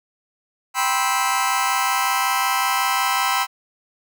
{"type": "chord", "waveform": "sawtooth", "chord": "C major seventh", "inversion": "second", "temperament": "just", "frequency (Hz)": [784.9, 981.1, 1046.5, 1308.1], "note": ["G5", "B5", "C6", "E6"], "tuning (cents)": [2, -12, 0, -14], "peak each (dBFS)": -20, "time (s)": [0.74, 3.47], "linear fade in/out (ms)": 50, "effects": []}